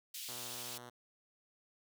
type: high-pass noise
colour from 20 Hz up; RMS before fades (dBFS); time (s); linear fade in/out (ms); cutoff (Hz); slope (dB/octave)
pink; -45; 0.14-0.78; 5; 2800; 24
type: tone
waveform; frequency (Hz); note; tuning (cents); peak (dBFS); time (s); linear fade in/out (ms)
5% pulse; 121.7; B2; -25; -38; 0.28-0.9; 10
effects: none